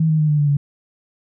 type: tone with pitch steps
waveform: sine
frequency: 160 / 156.44 / 152.95 / 149.54 / 146.21 / 142.96 Hz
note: D#3 / D#3 / D#3 / D3 / D3 / D3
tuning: +49 / +10 / -29 / +32 / -7 / -46 cents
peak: -13 dBFS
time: 0-0.57 s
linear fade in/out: 5 ms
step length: 95 ms
effects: none